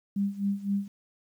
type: tone with tremolo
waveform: sine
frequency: 199.7 Hz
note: G3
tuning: 32 cents sharp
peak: -23 dBFS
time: 0.16-0.88 s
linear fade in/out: 5 ms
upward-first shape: sine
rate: 3.9 Hz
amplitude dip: 85%
effects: 10-bit